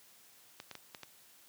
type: clicks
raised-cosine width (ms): 0.2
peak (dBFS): -27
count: 5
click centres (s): 0.601 / 0.713 / 0.753 / 0.948 / 1.033
effects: white hiss -61 dBFS RMS until 1.48 s + high-pass 100 Hz 12 dB/octave